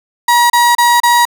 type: tone bursts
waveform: 35% pulse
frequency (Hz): 956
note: A#5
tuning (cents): +43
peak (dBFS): -5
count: 4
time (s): 0.28-1.253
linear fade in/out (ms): 5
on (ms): 220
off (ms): 31
effects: none